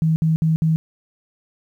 sine tone bursts, 160 Hz, D#3, 49 cents sharp, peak -14 dBFS, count 4, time 0.02-0.76 s, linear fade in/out 0 ms, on 140 ms, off 60 ms, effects 9-bit

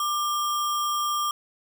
sine tone with sample-and-hold, 1188 Hz, D6, 20 cents sharp, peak -23 dBFS, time 0-1.31 s, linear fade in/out 2 ms, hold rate 4410 Hz, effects none

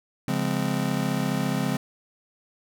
square chord, Db major seventh, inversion none, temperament just, 138.59 / 173.24 / 207.9 / 259.9 Hz, Db3 / F3 / Ab3 / C4, 0 / -14 / +2 / -11 cents, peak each -30 dBFS, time 0.28-1.77 s, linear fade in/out 2 ms, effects none

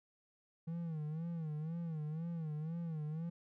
triangle tone with vibrato, 160.3 Hz, E3, 48 cents flat, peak -36 dBFS, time 0.67-3.3 s, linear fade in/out 10 ms, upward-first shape sine, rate 2 Hz, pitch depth 110 cents each way, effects none

